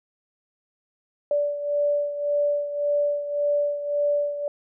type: beating tone pair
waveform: sine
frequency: 581 / 582.8 Hz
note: D5 / D5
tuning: -19 / -13 cents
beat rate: 1.8 Hz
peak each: -22 / -28 dBFS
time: 1.31-4.48 s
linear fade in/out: 2 ms
effects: none